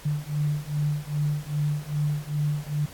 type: beating tone pair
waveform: sine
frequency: 146.83 / 149.33 Hz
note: D3 / D3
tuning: 0 / +29 cents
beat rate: 2.5 Hz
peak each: -27 dBFS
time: 0.05-2.86 s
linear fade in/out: 10 ms
effects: pink hiss -46 dBFS RMS until 2.93 s + AAC 64 kbps